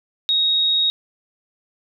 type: tone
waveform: sine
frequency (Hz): 3765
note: A#7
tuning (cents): +16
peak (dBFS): -15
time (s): 0.29-0.9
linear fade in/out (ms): 0
effects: none